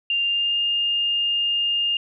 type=tone with pitch glide; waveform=sine; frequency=2794 to 2820 Hz; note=F7 to F7; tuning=0 to +16 cents; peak=-19 dBFS; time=0.1-1.97 s; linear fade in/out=2 ms; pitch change=+16 cents; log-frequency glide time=0.23-0.58 s; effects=none